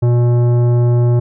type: tone with tanh clipping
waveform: triangle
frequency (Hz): 120.6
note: B2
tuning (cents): -41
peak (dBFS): -11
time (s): 0.02-1.2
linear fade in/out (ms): 10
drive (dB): 17
effects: none